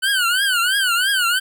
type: tone with vibrato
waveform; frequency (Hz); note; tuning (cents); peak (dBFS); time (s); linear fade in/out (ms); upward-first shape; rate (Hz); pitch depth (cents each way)
25% pulse; 1496; F#6; +19; -12; 0.02-1.4; 20; triangle; 3; 180
effects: none